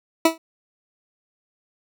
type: tone with exponential decay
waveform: 20% pulse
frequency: 325.7 Hz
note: E4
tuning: 21 cents flat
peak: -5 dBFS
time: 0.25-0.38 s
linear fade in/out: 5 ms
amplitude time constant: 27 ms
effects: none